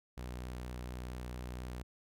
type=tone with vibrato; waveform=sawtooth; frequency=61.74 Hz; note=B1; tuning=in tune; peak=-37 dBFS; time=0.17-1.83 s; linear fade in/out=10 ms; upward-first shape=square; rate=4.3 Hz; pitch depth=9 cents each way; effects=none